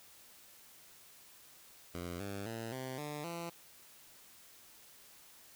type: tone with pitch steps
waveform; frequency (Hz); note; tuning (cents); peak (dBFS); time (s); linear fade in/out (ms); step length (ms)
10% pulse; 87.31 / 99.72 / 113.88 / 130.06 / 148.54 / 169.65; F2 / G2 / A#2 / C3 / D3 / F3; 0 / +30 / -40 / -10 / +20 / -50; -32; 1.94-3.5; 10; 260
effects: white hiss -59 dBFS RMS until 5.55 s